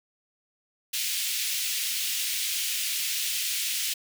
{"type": "high-pass noise", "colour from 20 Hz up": "pink", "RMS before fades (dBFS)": -29, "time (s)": [0.93, 3.94], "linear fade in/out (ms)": 10, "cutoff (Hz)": 2500, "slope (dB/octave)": 24, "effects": []}